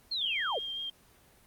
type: linear sweep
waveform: sine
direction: down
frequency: 4349 to 370 Hz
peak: -30 dBFS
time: 0.11-0.59 s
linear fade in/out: 10 ms
type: tone with vibrato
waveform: sine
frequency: 3200 Hz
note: G7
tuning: 35 cents sharp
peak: -34 dBFS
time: 0.21-0.9 s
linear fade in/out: 5 ms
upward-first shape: sine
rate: 5.4 Hz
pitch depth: 18 cents each way
effects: pink hiss -61 dBFS RMS until 1.46 s + Opus 24 kbps